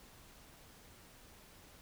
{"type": "silence", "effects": ["pink hiss -59 dBFS RMS until 1.81 s"]}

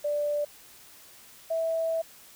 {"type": "tone pair in turn", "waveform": "sine", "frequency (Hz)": [587.3, 653.6], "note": ["D5", "E5"], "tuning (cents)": [0, -15], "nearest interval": "major second", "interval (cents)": 185, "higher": "second", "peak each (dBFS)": -25, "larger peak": "neither", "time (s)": [[0.04, 0.45], [1.5, 2.02]], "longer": "second", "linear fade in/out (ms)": 10, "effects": ["white hiss -52 dBFS RMS until 2.35 s"]}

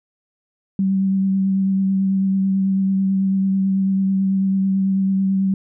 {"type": "tone with vibrato", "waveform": "sine", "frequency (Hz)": 192.7, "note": "G3", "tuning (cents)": -29, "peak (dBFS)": -15, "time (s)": [0.79, 5.54], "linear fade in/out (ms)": 2, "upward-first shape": "triangle", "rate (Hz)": 9.1, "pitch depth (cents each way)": 19, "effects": []}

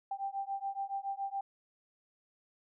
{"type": "beating tone pair", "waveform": "sine", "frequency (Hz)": [784, 791.1], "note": ["G5", "G5"], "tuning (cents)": [0, 16], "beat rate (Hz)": 7.1, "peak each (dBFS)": [-38, -38], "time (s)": [0.11, 1.41], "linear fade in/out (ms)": 5, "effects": []}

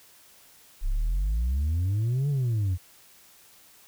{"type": "exponential two-way sweep", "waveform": "sine", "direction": "up then down", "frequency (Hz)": [30.87, 146.83, 86.6], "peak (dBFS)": -20, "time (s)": [0.81, 2.78], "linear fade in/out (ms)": 50, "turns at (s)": 2.29, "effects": ["tanh soft clip ceiling -22 dBFS", "white hiss -55 dBFS RMS until 3.87 s"]}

